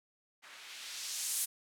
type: noise with low-pass filter sweep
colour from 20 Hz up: violet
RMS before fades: -40 dBFS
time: 0.42-1.46 s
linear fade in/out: 20 ms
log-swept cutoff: 1500 to 11000 Hz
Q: 0.97
effects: none